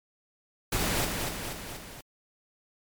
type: noise with echo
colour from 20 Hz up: pink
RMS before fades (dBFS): -28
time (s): 0.72-1.05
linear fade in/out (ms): 5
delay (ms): 240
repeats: 4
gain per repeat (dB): -4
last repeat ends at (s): 2.01
effects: MP3 96 kbps